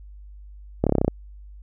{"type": "slowing click train", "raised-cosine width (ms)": 2, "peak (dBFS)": -5, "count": 9, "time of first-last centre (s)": [0.84, 1.08], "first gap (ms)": 27, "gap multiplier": 1.03, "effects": ["added 50 Hz sine -40 dBFS peak until 1.62 s"]}